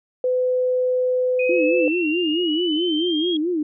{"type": "tone", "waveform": "sine", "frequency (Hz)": 505, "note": "B4", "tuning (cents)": 39, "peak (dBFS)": -17, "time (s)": [0.24, 1.88], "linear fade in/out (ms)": 2}
{"type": "exponential sweep", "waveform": "sine", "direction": "up", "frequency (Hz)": [2489, 3300], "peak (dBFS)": -24, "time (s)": [1.39, 3.37], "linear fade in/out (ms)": 5}
{"type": "tone with vibrato", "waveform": "sine", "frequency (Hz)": 329.6, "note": "E4", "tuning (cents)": 0, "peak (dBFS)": -19, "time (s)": [1.49, 3.63], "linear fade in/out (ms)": 5, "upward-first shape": "sine", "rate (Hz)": 4.6, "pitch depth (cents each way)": 160}
{"effects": []}